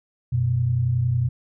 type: tone pair together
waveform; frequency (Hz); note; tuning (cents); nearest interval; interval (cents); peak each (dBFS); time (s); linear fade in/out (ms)
sine; 92.45 / 123.4; F#2 / B2; -1 / -1; perfect fourth; 500; -26 / -19; 0.32-1.29; 10
effects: none